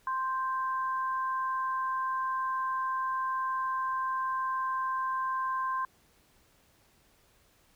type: tone pair together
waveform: sine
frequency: 1046.5 / 1568 Hz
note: C6 / G6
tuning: 0 / 0 cents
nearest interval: perfect fifth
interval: 700 cents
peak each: -29 / -38 dBFS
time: 0.07-5.85 s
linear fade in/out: 2 ms
effects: pink hiss -65 dBFS RMS until 7.75 s